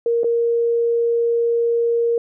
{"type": "tone with dropouts", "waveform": "sine", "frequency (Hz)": 467.6, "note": "A#4", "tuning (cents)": 5, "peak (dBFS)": -15, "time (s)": [0.06, 2.18], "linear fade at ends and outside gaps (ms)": 2, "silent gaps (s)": [0.234, 0.243], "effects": []}